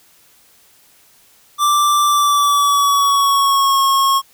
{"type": "tone with pitch glide", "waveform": "square", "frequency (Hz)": [1174.7, 1089.7], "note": ["D6", "C#6"], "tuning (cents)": [0, -30], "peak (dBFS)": -12, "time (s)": [1.58, 4.22], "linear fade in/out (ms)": 50, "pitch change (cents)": -130, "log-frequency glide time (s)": [2.06, 3.81], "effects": ["white hiss -51 dBFS RMS until 4.33 s"]}